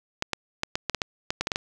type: clicks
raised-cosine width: 0.2 ms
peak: -8 dBFS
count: 12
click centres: 0.224 / 0.333 / 0.634 / 0.755 / 0.897 / 0.947 / 1.018 / 1.305 / 1.41 / 1.471 / 1.518 / 1.559 s
effects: none